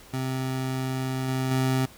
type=tone with level steps; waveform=25% pulse; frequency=130.81 Hz; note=C3; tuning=in tune; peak=-23 / -21 / -18 dBFS; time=0.13-1.86 s; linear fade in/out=10 ms; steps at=1.28 / 1.51 s; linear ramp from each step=2 ms; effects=pink hiss -50 dBFS RMS until 1.97 s